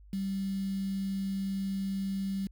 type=tone with quantisation; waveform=sine; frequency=194.4 Hz; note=G3; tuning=14 cents flat; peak=-30 dBFS; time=0.13-2.47 s; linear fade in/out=2 ms; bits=8; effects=added 50 Hz sine -51 dBFS peak until 2.51 s